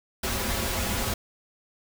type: noise with comb filter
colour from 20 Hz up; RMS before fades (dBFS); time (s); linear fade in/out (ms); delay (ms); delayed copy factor
pink; -28; 0.23-1.14; 5; 6.6; -0.9
effects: none